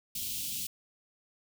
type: band-stop noise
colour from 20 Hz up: white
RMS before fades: -36 dBFS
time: 0.15-0.67 s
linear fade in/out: 5 ms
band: 280 to 2600 Hz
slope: 48 dB/octave
effects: none